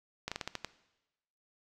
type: slowing click train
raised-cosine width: 0.2 ms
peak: -18 dBFS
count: 7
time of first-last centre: 0.28-0.647 s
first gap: 36 ms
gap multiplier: 1.21
effects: noise-tail reverb RT60 1.0 s tail -17 dB re dry